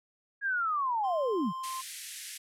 sine linear sweep, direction down, 1661 to 143.6 Hz, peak -27 dBFS, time 0.41-1.53 s, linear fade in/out 50 ms
triangle tone, 1046.5 Hz, C6, in tune, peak -33 dBFS, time 1.03-1.82 s, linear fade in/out 20 ms
white band-pass noise, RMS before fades -43 dBFS, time 1.63-2.38 s, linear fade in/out 10 ms, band 1700 to 12000 Hz, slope 48 dB/octave
effects none

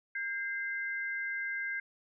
sine tone pair together, 1600 / 2073 Hz, G6 / C7, +35 / -17 cents, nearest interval major third, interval 448 cents, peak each -35 / -37 dBFS, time 0.15-1.8 s, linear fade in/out 5 ms, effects none

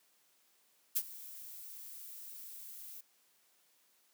violet noise with ADSR envelope, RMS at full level -30 dBFS, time 0.95-3.01 s, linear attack 17 ms, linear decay 54 ms, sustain -19 dB, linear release 8 ms, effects white hiss -71 dBFS RMS until 4.13 s + high-pass 200 Hz 12 dB/octave

